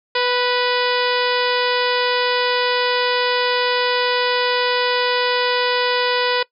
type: harmonic tone with a mistuned harmonic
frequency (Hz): 493.9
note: B4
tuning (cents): 0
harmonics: 1 / 2 / 3 / 4 / 5 / 6 / 7 / 8 / 9 / 10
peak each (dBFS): -20 / -23 / -25 / -26 / -27 / -28 / -28 / -29 / -30 / -30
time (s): 0.15-6.43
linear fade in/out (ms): 5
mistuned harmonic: 4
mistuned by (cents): -15
effects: noise-tail reverb RT60 0.1 s tail -21 dB re dry